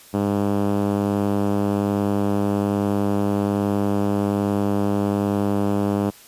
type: tone with band-pass filter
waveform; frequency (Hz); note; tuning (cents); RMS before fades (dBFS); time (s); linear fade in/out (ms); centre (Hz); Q
5% pulse; 101.2; G#2; -44; -21; 0.13-6.11; 20; 200; 1
effects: white hiss -47 dBFS RMS until 6.27 s + resampled to 32000 Hz